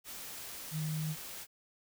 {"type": "tone in noise", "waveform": "sine", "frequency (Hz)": 155.56, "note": "D#3", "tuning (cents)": 0, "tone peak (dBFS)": -33, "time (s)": [0.71, 1.16], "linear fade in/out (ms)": 50, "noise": "white", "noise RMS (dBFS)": -45, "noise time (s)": [0.04, 1.47], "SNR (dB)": 9, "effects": []}